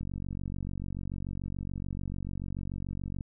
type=click train; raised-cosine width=5 ms; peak=-24 dBFS; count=151; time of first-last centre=0.01-3.208 s; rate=46.9 Hz; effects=none